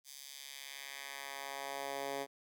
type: tone with high-pass filter sweep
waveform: 10% pulse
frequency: 138.59 Hz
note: C#3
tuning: in tune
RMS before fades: -44 dBFS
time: 0.04-2.27 s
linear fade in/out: 50 ms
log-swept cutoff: 5500 to 380 Hz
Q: 1
effects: none